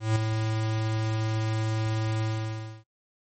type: tone with ADSR envelope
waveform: square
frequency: 110 Hz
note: A2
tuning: in tune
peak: -20 dBFS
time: 0-2.84 s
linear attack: 160 ms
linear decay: 4 ms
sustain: -6 dB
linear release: 600 ms
effects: noise-tail reverb RT60 0.1 s tail -22 dB re dry + MP3 32 kbps